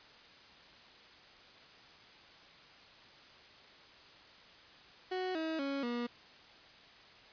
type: tone with pitch steps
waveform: 30% pulse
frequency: 370 / 320.2 / 277.2 / 239.9 Hz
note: F#4 / D#4 / C#4 / A#3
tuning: 0 / +50 / 0 / +50 cents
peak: -32 dBFS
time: 5.11-6.07 s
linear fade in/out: 10 ms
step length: 240 ms
effects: white hiss -57 dBFS RMS until 7.32 s + resampled to 11025 Hz